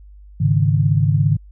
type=chord; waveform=sine; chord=Ab suspended fourth; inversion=none; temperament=just; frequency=103.83 / 138.43 / 155.74 Hz; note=Ab2 / Db3 / Eb3; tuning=0 / -2 / +2 cents; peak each=-17 dBFS; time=0.4-1.37 s; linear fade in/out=10 ms; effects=added 50 Hz sine -39 dBFS peak until 1.51 s